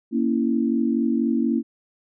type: chord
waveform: sine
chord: A# diminished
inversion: none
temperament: equal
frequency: 233.1 / 277.2 / 329.6 Hz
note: A#3 / C#4 / E4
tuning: 0 / 0 / 0 cents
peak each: -21 / -24 / -25 dBFS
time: 0.11-1.63 s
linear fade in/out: 50 ms
effects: none